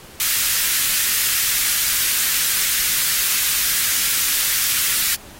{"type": "high-pass noise", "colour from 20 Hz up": "white", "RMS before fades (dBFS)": -19, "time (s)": [0.2, 5.15], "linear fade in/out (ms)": 0, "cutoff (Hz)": 1400, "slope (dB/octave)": 24, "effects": ["pink hiss -42 dBFS RMS until 5.39 s", "AAC 48 kbps"]}